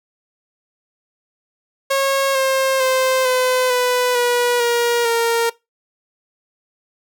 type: tone with pitch steps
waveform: sawtooth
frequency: 545 / 532.6 / 520.4 / 508.5 / 496.9 / 485.5 / 474.5 / 463.6 Hz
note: C#5 / C5 / C5 / C5 / B4 / B4 / A#4 / A#4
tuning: -29 / +31 / -9 / -50 / +11 / -30 / +31 / -10 cents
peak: -11 dBFS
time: 1.9-5.5 s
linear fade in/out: 10 ms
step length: 450 ms
effects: noise-tail reverb RT60 0.2 s tail -20 dB re dry